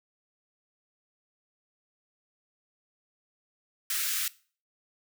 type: high-pass noise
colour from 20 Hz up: white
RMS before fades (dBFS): -30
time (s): 3.9-4.28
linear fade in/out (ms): 2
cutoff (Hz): 1300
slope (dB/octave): 48
effects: noise-tail reverb RT60 0.4 s tail -20 dB re dry